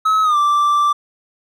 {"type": "tone with pitch glide", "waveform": "triangle", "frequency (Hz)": [1286, 1172.5], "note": ["E6", "D6"], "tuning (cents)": [-43, -3], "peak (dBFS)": -10, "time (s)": [0.05, 0.93], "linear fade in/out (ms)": 10, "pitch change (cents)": -160, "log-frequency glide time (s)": [0.23, 0.37], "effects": []}